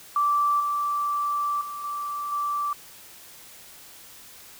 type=tone with level steps; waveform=sine; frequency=1166 Hz; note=D6; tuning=13 cents flat; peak=-19 / -23 / -32 / -28 / -24 dBFS; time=0.16-2.73 s; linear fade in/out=2 ms; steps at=0.6 / 1.61 / 1.84 / 2.32 s; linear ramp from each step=2 ms; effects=white hiss -47 dBFS RMS until 4.59 s